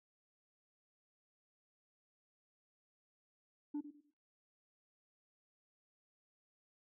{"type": "tone with echo", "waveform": "sine", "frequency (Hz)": 293.4, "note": "D4", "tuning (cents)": -2, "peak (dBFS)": -34, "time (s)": [3.74, 3.81], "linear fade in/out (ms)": 10, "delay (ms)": 100, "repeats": 3, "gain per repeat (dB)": -12, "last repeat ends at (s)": 4.11, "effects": ["noise-tail reverb RT60 0.4 s tail -20 dB re dry", "tanh soft clip ceiling -36 dBFS"]}